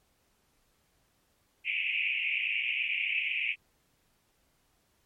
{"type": "band-pass noise", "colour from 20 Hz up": "pink", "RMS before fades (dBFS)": -31, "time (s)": [1.64, 3.56], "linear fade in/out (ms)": 50, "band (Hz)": [2200, 2800], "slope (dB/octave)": 96, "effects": ["pink hiss -71 dBFS RMS until 5.05 s", "MP3 64 kbps"]}